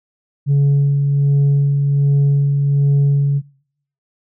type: tone with tremolo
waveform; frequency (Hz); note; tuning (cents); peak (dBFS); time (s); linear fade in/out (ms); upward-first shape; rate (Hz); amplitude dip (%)
sine; 141.2; C#3; +32; -7; 0.46-3.42; 50; sine; 1.3; 40
effects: noise-tail reverb RT60 0.7 s tail -26 dB re dry + tanh soft clip ceiling -9 dBFS